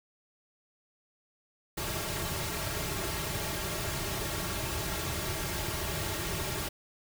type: noise with comb filter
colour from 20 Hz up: pink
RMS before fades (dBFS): -34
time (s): 1.77-6.69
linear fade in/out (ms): 10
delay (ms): 4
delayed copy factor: -0.7
effects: none